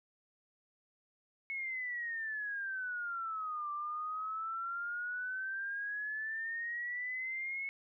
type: exponential two-way sweep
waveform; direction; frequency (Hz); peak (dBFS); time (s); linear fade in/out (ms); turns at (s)
sine; down then up; 2200 to 1174.7 to 2200; -36; 1.5-7.69; 0; 3.71
effects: none